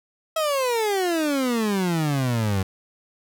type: exponential sweep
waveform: 30% pulse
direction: down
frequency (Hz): 652 to 92.5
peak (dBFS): -18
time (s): 0.36-2.63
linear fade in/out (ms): 5
effects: none